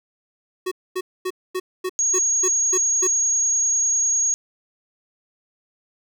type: tone bursts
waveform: square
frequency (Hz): 370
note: F#4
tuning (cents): 0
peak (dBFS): -23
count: 9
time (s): 0.66-3.075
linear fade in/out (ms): 10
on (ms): 55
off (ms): 240
type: tone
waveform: sine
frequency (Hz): 6610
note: G#8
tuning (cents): -9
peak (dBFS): -17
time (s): 1.99-4.34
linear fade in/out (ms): 0
effects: none